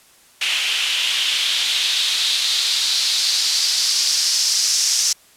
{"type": "noise with band-pass filter sweep", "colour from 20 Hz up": "white", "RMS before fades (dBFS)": -19, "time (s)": [0.41, 5.13], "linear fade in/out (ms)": 5, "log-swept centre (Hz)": [2800, 5800], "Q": 3.1, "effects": ["white hiss -51 dBFS RMS until 5.36 s", "low-pass 12000 Hz 12 dB/octave"]}